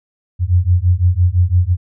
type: beating tone pair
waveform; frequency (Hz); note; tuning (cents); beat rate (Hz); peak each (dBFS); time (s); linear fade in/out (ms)
sine; 86.6 / 92.5; F2 / F#2; -14 / 0; 5.9; -13; 0.39-1.77; 50
effects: none

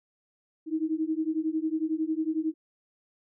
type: beating tone pair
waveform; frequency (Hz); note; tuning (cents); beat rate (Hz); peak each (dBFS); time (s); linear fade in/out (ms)
sine; 311.1 / 322.1; D#4 / E4; 0 / -40; 11; -29; 0.66-2.54; 50
effects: none

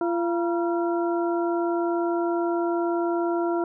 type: harmonic tone with a mistuned harmonic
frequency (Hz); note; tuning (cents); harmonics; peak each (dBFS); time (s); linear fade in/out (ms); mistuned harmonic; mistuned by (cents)
342.4; F4; -34; 1 / 2 / 3 / 4; -23 / -29 / -33 / -35; 0.01-3.64; 2; 3; -120
effects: none

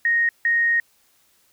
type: tone pair in turn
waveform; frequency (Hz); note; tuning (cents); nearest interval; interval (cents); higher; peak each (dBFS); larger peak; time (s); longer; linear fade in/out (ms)
sine; 1864.7 / 1864.7; A#6 / A#6; 0 / 0; unison; 0; neither; -16; neither; 0.05-0.29 / 0.45-0.8; second; 2
effects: white hiss -61 dBFS RMS until 1.52 s

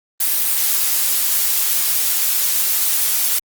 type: noise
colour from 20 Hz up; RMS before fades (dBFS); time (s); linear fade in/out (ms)
blue; -17; 0.2-3.39; 5
effects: Opus 24 kbps

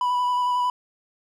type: tone with vibrato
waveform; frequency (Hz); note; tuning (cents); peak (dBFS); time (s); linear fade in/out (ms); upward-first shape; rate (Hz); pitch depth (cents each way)
triangle; 987.8; B5; 0; -18; 0.01-0.7; 2; square; 11; 12
effects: none

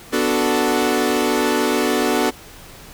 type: chord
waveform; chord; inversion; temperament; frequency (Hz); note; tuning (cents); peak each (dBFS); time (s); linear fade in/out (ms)
sawtooth; B minor seventh; none; equal; 246.9 / 293.7 / 370 / 440; B3 / D4 / F#4 / A4; 0 / 0 / 0 / 0; -18; 0.12-2.31; 20
effects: pink hiss -41 dBFS RMS until 2.93 s

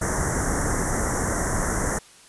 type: band-stop noise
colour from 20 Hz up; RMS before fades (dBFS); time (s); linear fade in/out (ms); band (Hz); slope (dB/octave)
pink; -24; 0.01-1.99; 10; 2000 to 5700; 96
effects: white hiss -50 dBFS RMS until 2.28 s + resampled to 24000 Hz

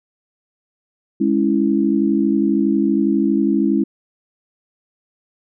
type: chord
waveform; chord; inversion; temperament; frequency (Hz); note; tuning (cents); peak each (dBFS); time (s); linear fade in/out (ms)
sine; C# minor; second; equal; 207.7 / 277.2 / 329.6; G#3 / C#4 / E4; 0 / 0 / 0; -18; 1.2-3.84; 10
effects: none

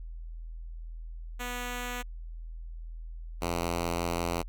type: tone pair in turn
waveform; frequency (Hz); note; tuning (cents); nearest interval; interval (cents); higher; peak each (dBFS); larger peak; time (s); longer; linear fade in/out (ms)
5% pulse; 245.4 / 85.52; B3 / F2; -11 / -36; octave + tritone; 1825; first; -23 / -18; second; 1.39-2.03 / 3.41-4.43; second; 20
effects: added 41 Hz sine -38 dBFS peak until 4.48 s

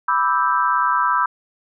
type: chord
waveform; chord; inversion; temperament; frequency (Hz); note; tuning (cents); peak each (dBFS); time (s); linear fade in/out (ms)
sine; E minor seventh; second; equal with one note detuned; 987.8 / 1180.8 / 1318.5 / 1568; B5 / D6 / E6 / G6; 0 / +9 / 0 / 0; -19 / -22 / -20 / -24; 0.08-1.26; 5
effects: none

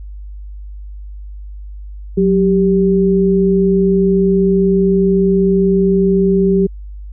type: tone pair together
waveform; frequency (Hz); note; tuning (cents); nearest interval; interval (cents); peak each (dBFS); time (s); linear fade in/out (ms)
sine; 185 / 392; F#3 / G4; 0 / 0; octave + minor second; 1300; -12; 2.17-6.67; 10
effects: added 50 Hz sine -27 dBFS peak until 7.12 s

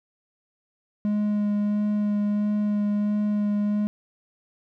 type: tone with vibrato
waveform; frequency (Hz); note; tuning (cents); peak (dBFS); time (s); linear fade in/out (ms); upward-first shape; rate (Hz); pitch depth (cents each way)
triangle; 207.7; G#3; 0; -19; 1.05-3.87; 0; sine; 1.5; 11
effects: none

